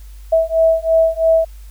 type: beating tone pair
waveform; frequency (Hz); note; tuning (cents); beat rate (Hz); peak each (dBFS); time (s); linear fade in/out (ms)
sine; 650 / 653; E5 / E5; -24 / -17; 3; -14; 0.32-1.45; 10
effects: added 50 Hz sine -33 dBFS peak until 1.7 s + white hiss -51 dBFS RMS until 1.7 s